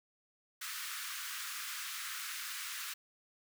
pink high-pass noise, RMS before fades -42 dBFS, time 0.61-2.94 s, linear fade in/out 10 ms, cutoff 1200 Hz, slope 48 dB/octave, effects none

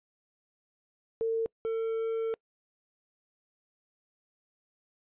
sine / triangle tone pair in turn, 452.2 / 450.3 Hz, A4 / A4, +47 / +40 cents, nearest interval unison, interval 7 cents, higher first, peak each -26 dBFS, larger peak neither, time 1.21-1.46 / 1.65-2.34 s, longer second, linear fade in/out 0 ms, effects noise-tail reverb RT60 0.1 s tail -26 dB re dry + resampled to 8000 Hz

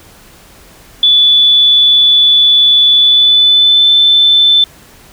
sine tone with pitch glide, 3461 to 3528 Hz, A7 to A7, -29 to +4 cents, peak -4 dBFS, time 1.03-4.64 s, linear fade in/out 2 ms, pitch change +33 cents, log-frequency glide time 2.96-3.91 s, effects pink hiss -40 dBFS RMS until 5.12 s

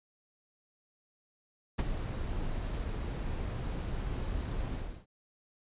brown noise with ADSR envelope, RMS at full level -25 dBFS, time 1.78-5.06 s, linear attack 14 ms, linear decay 24 ms, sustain -10 dB, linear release 330 ms, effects resampled to 8000 Hz

